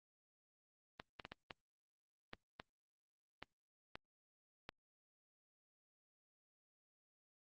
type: clicks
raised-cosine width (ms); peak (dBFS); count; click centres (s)
0.3; -30; 10; 0.999 / 1.198 / 1.251 / 1.32 / 1.508 / 2.334 / 2.599 / 3.426 / 3.955 / 4.691
effects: Opus 24 kbps